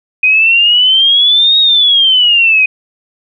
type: exponential two-way sweep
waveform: sine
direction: up then down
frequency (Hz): 2489 to 3786 to 2489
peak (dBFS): -5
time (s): 0.23-2.66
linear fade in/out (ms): 5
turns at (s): 1.59
effects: none